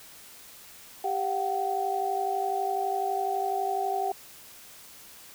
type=tone cluster; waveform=sine; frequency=393.6 / 712 / 764 Hz; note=G4 / F5 / G5; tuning=+7 / +33 / -45 cents; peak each=-32 / -32 / -28 dBFS; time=1.04-4.12 s; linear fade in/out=5 ms; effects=white hiss -49 dBFS RMS until 5.34 s